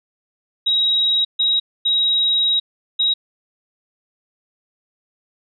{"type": "tone bursts at uneven times", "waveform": "sine", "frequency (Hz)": 3820, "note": "A#7", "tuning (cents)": 42, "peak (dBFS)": -14, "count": 4, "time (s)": [[0.66, 1.25], [1.39, 1.6], [1.85, 2.6], [2.99, 3.14]], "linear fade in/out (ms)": 10, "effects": []}